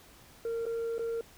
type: tone with dropouts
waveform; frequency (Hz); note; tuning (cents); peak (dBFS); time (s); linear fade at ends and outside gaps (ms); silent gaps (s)
sine; 460.5; A#4; -21; -28; 0.45-1.21; 2; 0.655-0.664 / 0.982-0.993
effects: tanh soft clip ceiling -30 dBFS + pink hiss -56 dBFS RMS until 1.37 s